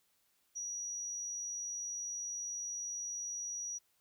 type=tone; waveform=sine; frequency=5800 Hz; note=F#8; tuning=35 cents flat; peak=-38 dBFS; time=0.55-3.79 s; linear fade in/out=20 ms; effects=white hiss -75 dBFS RMS until 4 s